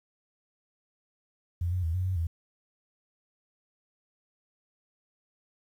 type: tone with pitch steps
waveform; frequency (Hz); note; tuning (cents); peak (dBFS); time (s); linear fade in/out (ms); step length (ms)
sine; 86.8 / 91.1 / 81.6 / 91.8 / 93.2 / 83; F2 / F#2 / E2 / F#2 / F#2 / E2; -10 / -26 / -17 / -13 / +13 / +12; -26; 1.61-2.27; 5; 110
effects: 10-bit